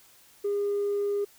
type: tone with tanh clipping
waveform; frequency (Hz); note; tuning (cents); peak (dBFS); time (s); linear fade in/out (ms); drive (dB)
triangle; 406.4; G#4; -38; -25; 0.44-1.25; 10; 5
effects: white hiss -57 dBFS RMS until 1.38 s